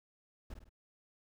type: noise with echo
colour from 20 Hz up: brown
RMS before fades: -43 dBFS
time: 0.5-0.54 s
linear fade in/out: 5 ms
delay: 51 ms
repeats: 3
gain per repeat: -6 dB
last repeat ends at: 0.693 s
effects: none

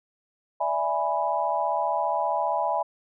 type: chord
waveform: sine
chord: E dominant seventh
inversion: third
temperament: equal with one note detuned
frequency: 587.3 / 662.3 / 830.6 / 987.8 Hz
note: D5 / E5 / G#5 / B5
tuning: 0 / +8 / 0 / 0 cents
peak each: -31 / -28 / -27 / -28 dBFS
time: 0.6-2.83 s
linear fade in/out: 10 ms
effects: none

